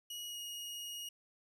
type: tone with pitch glide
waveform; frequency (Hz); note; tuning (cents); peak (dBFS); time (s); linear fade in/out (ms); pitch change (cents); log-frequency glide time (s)
sawtooth; 2905 to 2877; F#7 to F#7; -32 to -49; -39; 0.1-1.09; 5; -17; 0.28-0.38
effects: none